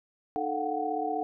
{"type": "tone cluster", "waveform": "sine", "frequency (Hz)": [305.9, 439.3, 719, 755], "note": ["D#4", "A4", "F#5", "F#5"], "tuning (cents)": [-29, -3, -50, 35], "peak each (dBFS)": [-35, -34, -33, -32], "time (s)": [0.36, 1.23], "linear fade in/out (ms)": 0, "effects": []}